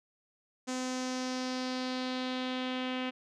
sawtooth tone with low-pass filter sweep, 255.5 Hz, C4, 41 cents flat, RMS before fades -35 dBFS, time 0.67-3.11 s, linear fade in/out 20 ms, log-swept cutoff 7000 to 2900 Hz, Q 2.9, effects none

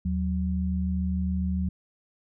sine tone pair together, 77.78 / 185 Hz, D#2 / F#3, 0 / 0 cents, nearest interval octave + minor third, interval 1500 cents, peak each -27 dBFS, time 0.05-1.69 s, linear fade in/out 5 ms, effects none

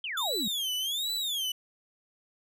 sine exponential sweep, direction down, 3247 to 185 Hz, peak -32 dBFS, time 0.04-0.48 s, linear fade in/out 2 ms
40% pulse tone with vibrato, 3442 Hz, A7, 39 cents flat, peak -28 dBFS, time 0.17-1.52 s, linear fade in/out 5 ms, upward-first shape sine, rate 1.3 Hz, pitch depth 250 cents each way
effects none

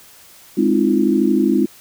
sine chord, F minor seventh, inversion first, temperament equal with one note detuned, 207.7 / 261.6 / 311.1 / 343.4 Hz, Ab3 / C4 / Eb4 / F4, 0 / 0 / 0 / -29 cents, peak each -18 dBFS, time 0.57-1.66 s, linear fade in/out 10 ms, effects white hiss -45 dBFS RMS until 1.8 s

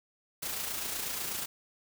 white noise with amplitude modulation, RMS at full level -34 dBFS, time 0.42-1.46 s, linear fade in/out 10 ms, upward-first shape sine, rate 28.1 Hz, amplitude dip 40%, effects none

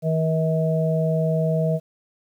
harmonic tone, 160 Hz, D#3, 49 cents sharp, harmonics 1 / 3 / 4, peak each -20 / -27 / -24 dBFS, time 0.02-1.8 s, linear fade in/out 50 ms, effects 9-bit

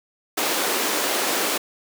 pink high-pass noise, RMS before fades -23 dBFS, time 0.37-1.58 s, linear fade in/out 10 ms, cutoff 290 Hz, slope 24 dB/octave, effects none

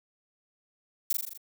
violet noise with echo, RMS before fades -26 dBFS, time 1.1-1.13 s, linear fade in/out 5 ms, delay 41 ms, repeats 6, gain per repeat -3 dB, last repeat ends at 1.376 s, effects none

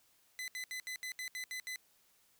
sawtooth tone bursts, 2016 Hz, B6, 35 cents sharp, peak -36 dBFS, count 9, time 0.39-1.759 s, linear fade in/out 0 ms, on 89 ms, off 71 ms, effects white hiss -70 dBFS RMS until 2.39 s

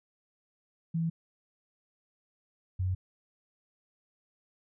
sine tone pair in turn, 164.81 / 92.5 Hz, E3 / F#2, 0 / 0 cents, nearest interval minor seventh, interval 1000 cents, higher first, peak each -27 dBFS, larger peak neither, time 0.94-1.1 / 2.79-2.95 s, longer neither, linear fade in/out 10 ms, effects none

